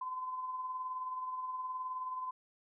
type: tone with tremolo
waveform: sine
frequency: 1022 Hz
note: C6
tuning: 41 cents flat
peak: -35 dBFS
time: 0.01-2.31 s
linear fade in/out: 5 ms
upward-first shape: sine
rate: 19 Hz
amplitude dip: 40%
effects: none